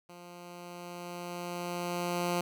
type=tone with level ramp; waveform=10% pulse; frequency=175.3 Hz; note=F3; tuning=7 cents sharp; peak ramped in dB=-40 to -20 dBFS; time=0.09-2.41 s; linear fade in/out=5 ms; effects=none